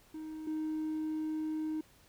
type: tone pair in turn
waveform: triangle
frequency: 312.8 / 311.7 Hz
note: D#4 / D#4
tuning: +9 / +3 cents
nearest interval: unison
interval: 6 cents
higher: first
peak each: -38 / -30 dBFS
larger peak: second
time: 0.14-0.47 / 0.47-1.81 s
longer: second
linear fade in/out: 5 ms
effects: tanh soft clip ceiling -28 dBFS + pink hiss -63 dBFS RMS until 2.08 s